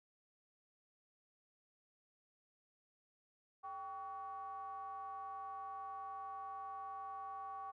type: ring-modulated tone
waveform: triangle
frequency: 174.61 Hz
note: F3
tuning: in tune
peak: -39 dBFS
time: 3.63-7.72 s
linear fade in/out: 20 ms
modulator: 956 Hz
effects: none